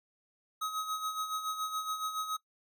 square tone with tremolo, 1269 Hz, D#6, 34 cents sharp, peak -32 dBFS, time 0.61-2.37 s, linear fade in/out 10 ms, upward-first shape sine, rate 7.1 Hz, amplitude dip 60%, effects noise-tail reverb RT60 0.1 s tail -20 dB re dry

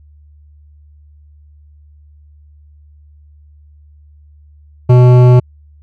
triangle tone with hard clipping, 124.3 Hz, B2, 12 cents sharp, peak -5 dBFS, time 4.89-5.4 s, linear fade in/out 10 ms, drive 17 dB, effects added 74 Hz sine -40 dBFS peak until 5.82 s

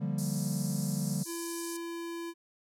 triangle chord, G minor seventh, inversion second, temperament equal, 146.83 / 174.61 / 196 / 233.1 Hz, D3 / F3 / G3 / Bb3, 0 / 0 / 0 / 0 cents, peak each -32 / -34 / -32 / -38 dBFS, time 0-1.24 s, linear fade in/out 20 ms
white band-pass noise, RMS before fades -43 dBFS, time 0.18-1.77 s, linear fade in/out 5 ms, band 4600 to 12000 Hz, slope 48 dB/octave
square tone, 337.5 Hz, E4, 41 cents sharp, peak -37 dBFS, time 1.25-2.34 s, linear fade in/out 50 ms
effects none

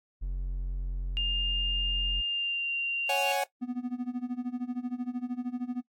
triangle tone, 44.86 Hz, F1, 47 cents sharp, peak -28 dBFS, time 0.21-2.22 s, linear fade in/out 20 ms
sine tone with pitch glide, 2810 to 2771 Hz, F7 to F7, +10 to -14 cents, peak -27 dBFS, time 1.17-3.32 s, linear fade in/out 0 ms, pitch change -24 cents, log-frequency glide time 2.25-2.72 s
45% pulse chord, C# suspended fourth, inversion none, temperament equal, 554.4 / 740 / 830.6 Hz, C#5 / F#5 / G#5, 0 / 0 / 0 cents, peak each -31 dBFS, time 3.09-3.44 s, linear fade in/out 5 ms
triangle tone with tremolo, 246.9 Hz, B3, in tune, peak -26 dBFS, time 3.61-5.82 s, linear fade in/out 20 ms, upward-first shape sine, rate 13 Hz, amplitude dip 90%
effects noise-tail reverb RT60 0.1 s tail -18 dB re dry + AAC 64 kbps

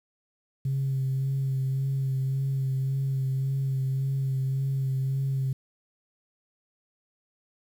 sine tone with vibrato, 134.3 Hz, C3, 46 cents sharp, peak -23 dBFS, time 0.65-5.53 s, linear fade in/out 5 ms, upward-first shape sine, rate 1.8 Hz, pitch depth 22 cents each way, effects tanh soft clip ceiling -21 dBFS + 9-bit

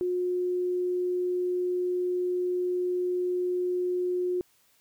sine tone, 360 Hz, F#4, 47 cents flat, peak -25 dBFS, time 0.01-4.41 s, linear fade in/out 0 ms, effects white hiss -65 dBFS RMS until 4.8 s

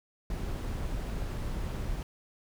brown noise, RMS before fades -34 dBFS, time 0.3-2.03 s, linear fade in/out 2 ms, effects none

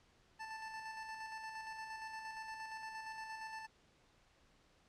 25% pulse tone with tremolo, 882 Hz, A5, 4 cents sharp, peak -40 dBFS, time 0.39-3.67 s, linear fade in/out 20 ms, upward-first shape square, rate 8.6 Hz, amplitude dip 35%, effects pink hiss -70 dBFS RMS until 4.88 s + low-pass 6000 Hz 12 dB/octave

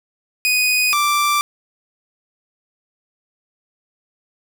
sawtooth tone pair in turn, 2489 / 1174.7 Hz, D#7 / D6, 0 / 0 cents, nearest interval octave + minor second, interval 1300 cents, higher first, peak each -11 dBFS, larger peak neither, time 0.45-0.93 / 0.93-1.41 s, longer neither, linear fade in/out 0 ms, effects none

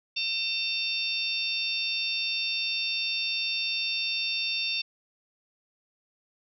harmonic tone with a mistuned harmonic, 900 Hz, A5, 39 cents sharp, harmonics 3 / 4 / 5 / 6, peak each -30 / -32 / -34 / -36 dBFS, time 0.16-4.82 s, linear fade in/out 10 ms, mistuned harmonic 6, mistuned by +20 cents, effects none

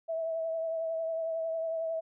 sine tone with vibrato, 652 Hz, E5, 19 cents flat, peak -30 dBFS, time 0.08-2.01 s, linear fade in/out 20 ms, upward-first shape triangle, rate 11 Hz, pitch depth 29 cents each way, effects none

